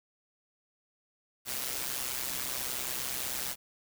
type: noise with amplitude modulation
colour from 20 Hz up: white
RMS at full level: -32 dBFS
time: 1.45-3.56 s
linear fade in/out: 50 ms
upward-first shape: sine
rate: 129 Hz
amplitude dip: 70%
effects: none